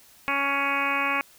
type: harmonic tone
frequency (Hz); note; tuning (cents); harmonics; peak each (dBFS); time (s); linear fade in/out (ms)
278.8; C#4; +10; 1 / 2 / 3 / 4 / 5 / 6 / 7 / 8 / 9 / 10; -35 / -36 / -33 / -28 / -33 / -33 / -37 / -29 / -29 / -39; 0.28-1.21; 0
effects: white hiss -54 dBFS RMS until 1.38 s